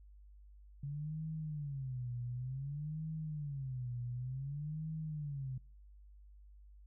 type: tone with vibrato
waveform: sine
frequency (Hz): 138.59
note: C#3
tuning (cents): 0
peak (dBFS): -38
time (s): 0.83-5.58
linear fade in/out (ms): 5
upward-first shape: sine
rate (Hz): 0.55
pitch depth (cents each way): 230
effects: noise-tail reverb RT60 0.4 s tail -25 dB re dry + added 50 Hz sine -55 dBFS peak until 6.86 s